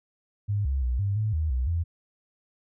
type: tone with pitch steps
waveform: sine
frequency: 102.5 / 67.6 / 61.5 / 99.8 / 107.8 / 78.3 / 63.1 / 84.1 Hz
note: G#2 / C#2 / B1 / G2 / A2 / D#2 / B1 / E2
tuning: -22 / -43 / -7 / +32 / -35 / +11 / +38 / +35 cents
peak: -23 dBFS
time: 0.48-1.84 s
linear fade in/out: 20 ms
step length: 170 ms
effects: none